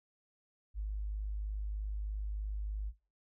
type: tone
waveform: sine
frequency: 51.6 Hz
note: G#1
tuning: 10 cents flat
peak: -34 dBFS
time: 0.74-2.93 s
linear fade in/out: 50 ms
effects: noise-tail reverb RT60 0.3 s tail -20 dB re dry